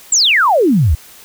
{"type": "exponential sweep", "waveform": "sine", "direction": "down", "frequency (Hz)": [7980, 64.2], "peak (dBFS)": -8, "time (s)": [0.12, 0.95], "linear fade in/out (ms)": 5, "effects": ["white hiss -40 dBFS RMS until 1.24 s"]}